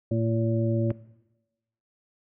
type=harmonic tone; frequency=113.6 Hz; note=A#2; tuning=44 cents flat; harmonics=1 / 2 / 3 / 5; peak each=-25 / -28 / -30 / -32 dBFS; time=0.11-0.92 s; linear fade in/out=5 ms
type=click; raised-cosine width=0.5 ms; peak=-25 dBFS; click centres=0.905 s
effects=noise-tail reverb RT60 1.0 s tail -19 dB re dry